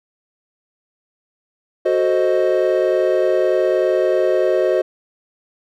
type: chord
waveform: triangle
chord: F# diminished seventh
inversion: none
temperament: equal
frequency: 370 / 440 / 523.3 / 622.3 Hz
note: F#4 / A4 / C5 / Eb5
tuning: 0 / 0 / 0 / 0 cents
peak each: -16 / -22 / -17 / -17 dBFS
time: 1.85-4.82 s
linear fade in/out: 10 ms
effects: none